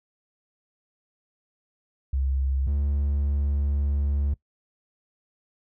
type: tone pair in turn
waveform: sine / triangle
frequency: 67 / 71.14 Hz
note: C2 / C#2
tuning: +42 / +45 cents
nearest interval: minor second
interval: 103 cents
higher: second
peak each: -22 / -20 dBFS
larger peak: second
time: 2.13-2.67 / 2.67-4.34 s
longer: second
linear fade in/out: 5 ms
effects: noise-tail reverb RT60 0.1 s tail -20 dB re dry